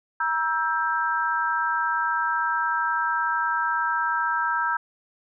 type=chord; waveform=sine; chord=E diminished; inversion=second; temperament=just; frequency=949.3 / 1318.5 / 1582.2 Hz; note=Bb5 / E6 / G6; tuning=+31 / 0 / +16 cents; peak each=-26 dBFS; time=0.2-4.77 s; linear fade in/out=5 ms; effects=none